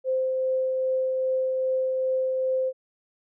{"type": "tone with tremolo", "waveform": "sine", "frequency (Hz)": 520, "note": "C5", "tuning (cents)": -11, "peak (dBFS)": -21, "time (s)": [0.04, 2.73], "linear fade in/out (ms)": 50, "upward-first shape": "triangle", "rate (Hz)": 2.5, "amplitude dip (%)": 25, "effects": []}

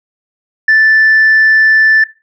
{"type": "tone", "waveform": "sine", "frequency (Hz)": 1760, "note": "A6", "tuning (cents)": 0, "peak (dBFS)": -3, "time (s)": [0.68, 2.04], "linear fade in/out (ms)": 5, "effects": ["noise-tail reverb RT60 0.3 s tail -19 dB re dry", "tanh soft clip ceiling -2 dBFS"]}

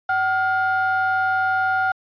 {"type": "ring-modulated tone", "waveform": "triangle", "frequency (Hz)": 1087, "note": "C#6", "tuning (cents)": -34, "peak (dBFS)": -11, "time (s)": [0.09, 1.92], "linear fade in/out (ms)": 5, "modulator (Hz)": 329, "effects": ["tanh soft clip ceiling -13 dBFS", "resampled to 11025 Hz"]}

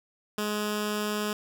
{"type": "tone with notch filter", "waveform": "10% pulse", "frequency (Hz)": 209.9, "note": "G#3", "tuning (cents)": 19, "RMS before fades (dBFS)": -30, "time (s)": [0.38, 1.33], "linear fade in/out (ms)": 2, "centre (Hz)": 760, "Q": 1.5, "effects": []}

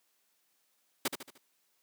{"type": "noise with echo", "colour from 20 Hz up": "pink", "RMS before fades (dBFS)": -29, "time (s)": [1.05, 1.08], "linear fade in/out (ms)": 5, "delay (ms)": 75, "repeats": 4, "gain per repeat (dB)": -7, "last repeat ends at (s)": 1.38, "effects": ["white hiss -74 dBFS RMS until 1.82 s", "high-pass 200 Hz 12 dB/octave"]}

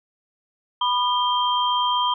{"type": "tone cluster", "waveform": "sine", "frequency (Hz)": [989, 1214, 3174], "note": ["B5", "D#6", "G7"], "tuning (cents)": [2, -43, 21], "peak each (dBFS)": [-20, -28, -24], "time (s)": [0.81, 2.14], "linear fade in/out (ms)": 5, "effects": []}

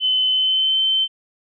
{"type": "tone with pitch glide", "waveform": "sine", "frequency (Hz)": [3040, 3088], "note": ["F#7", "G7"], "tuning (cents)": [46, -27], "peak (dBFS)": -15, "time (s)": [0, 1.08], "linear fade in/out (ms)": 50, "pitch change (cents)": 27, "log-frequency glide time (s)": [0.3, 0.8], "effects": []}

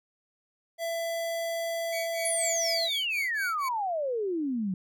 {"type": "tone", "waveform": "square", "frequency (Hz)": 668, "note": "E5", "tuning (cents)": 23, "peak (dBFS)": -30, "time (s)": [0.78, 2.9], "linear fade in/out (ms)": 50}
{"type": "tone with tremolo", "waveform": "sawtooth", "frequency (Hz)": 2258, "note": "C#7", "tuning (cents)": 31, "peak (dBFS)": -30, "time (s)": [1.92, 3.69], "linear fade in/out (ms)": 10, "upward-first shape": "sine", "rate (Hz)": 4.1, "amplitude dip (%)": 100}
{"type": "exponential sweep", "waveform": "sine", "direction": "down", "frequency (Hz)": [10740, 178.9], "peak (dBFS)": -27, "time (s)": [2.25, 4.74], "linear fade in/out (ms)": 2}
{"effects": []}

